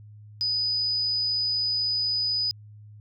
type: tone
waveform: sine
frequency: 4978 Hz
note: D#8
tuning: in tune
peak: -23 dBFS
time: 0.41-2.51 s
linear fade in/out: 0 ms
effects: added 105 Hz sine -44 dBFS peak until 3 s